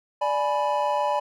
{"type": "chord", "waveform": "triangle", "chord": "G# diminished", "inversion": "second", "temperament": "equal with one note detuned", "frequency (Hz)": [587.3, 840.7, 987.8], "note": ["D5", "G#5", "B5"], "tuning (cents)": [0, 21, 0], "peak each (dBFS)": -24, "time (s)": [0.21, 1.2], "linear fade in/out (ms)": 10, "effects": []}